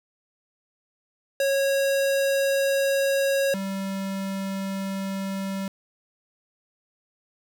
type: tone pair in turn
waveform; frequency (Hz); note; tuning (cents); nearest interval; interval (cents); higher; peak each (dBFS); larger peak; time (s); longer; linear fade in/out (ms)
square; 549 / 194.1; C#5 / G3; -17 / -17; octave + tritone; 1800; first; -21 / -28; first; 1.4-3.54 / 3.54-5.68; neither; 2
effects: none